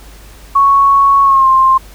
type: tone with pitch glide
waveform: sine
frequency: 1108.7 to 1055.6 Hz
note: C#6 to C6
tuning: 0 to +15 cents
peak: -5 dBFS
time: 0.55-1.78 s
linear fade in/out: 10 ms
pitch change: -85 cents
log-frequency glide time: 1.23-1.48 s
effects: added 50 Hz sine -35 dBFS peak until 1.94 s + pink hiss -40 dBFS RMS until 1.94 s